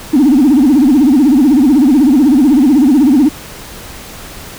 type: tone with vibrato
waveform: sine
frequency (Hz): 275.7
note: C#4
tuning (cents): -9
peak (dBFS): -3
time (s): 0.13-3.29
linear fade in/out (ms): 10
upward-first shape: sine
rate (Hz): 16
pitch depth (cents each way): 220
effects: tanh soft clip ceiling -2 dBFS + pink hiss -30 dBFS RMS until 4.58 s